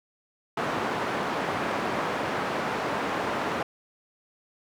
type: band-pass noise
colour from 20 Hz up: white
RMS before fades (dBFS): -29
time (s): 0.57-3.63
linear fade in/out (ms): 5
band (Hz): 150 to 1200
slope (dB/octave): 12
effects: none